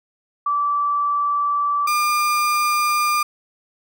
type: tone pair in turn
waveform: sine / 35% pulse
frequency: 1160 / 1201.9 Hz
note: D6 / D6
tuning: -22 / +40 cents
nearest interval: minor second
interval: 62 cents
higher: second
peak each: -17 / -15 dBFS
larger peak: second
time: 0.46-1.87 / 1.87-3.23 s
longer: first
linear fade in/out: 5 ms
effects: none